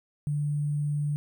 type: tone with sample-and-hold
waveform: sine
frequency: 147 Hz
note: D3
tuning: 2 cents sharp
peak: -25 dBFS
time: 0.27-1.16 s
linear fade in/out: 0 ms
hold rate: 8820 Hz
effects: none